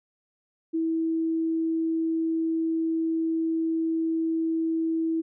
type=tone; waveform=sine; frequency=325.3 Hz; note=E4; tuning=23 cents flat; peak=-23 dBFS; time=0.73-5.22 s; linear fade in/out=20 ms; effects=none